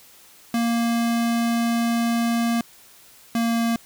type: tone pair in turn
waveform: square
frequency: 233.1 / 231.2 Hz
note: A#3 / A#3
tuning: 0 / -14 cents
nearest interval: unison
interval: 14 cents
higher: first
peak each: -20 dBFS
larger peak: neither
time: 0.54-2.61 / 3.35-3.76 s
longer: first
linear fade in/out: 2 ms
effects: white hiss -50 dBFS RMS until 3.85 s